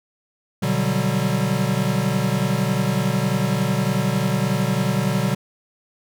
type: chord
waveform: square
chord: G major seventh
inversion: first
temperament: equal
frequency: 123.47 / 146.83 / 185 / 196 Hz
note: B2 / D3 / F#3 / G3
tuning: 0 / 0 / 0 / 0 cents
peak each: -25 dBFS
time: 0.62-5.35 s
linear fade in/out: 10 ms
effects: none